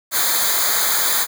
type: noise with comb filter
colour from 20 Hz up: white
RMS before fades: -18 dBFS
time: 0.11-1.27 s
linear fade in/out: 50 ms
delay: 0.36 ms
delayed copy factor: -1
effects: none